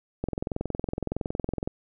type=click train; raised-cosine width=2 ms; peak=-15 dBFS; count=32; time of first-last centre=0.24-1.675 s; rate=21.6 Hz; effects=none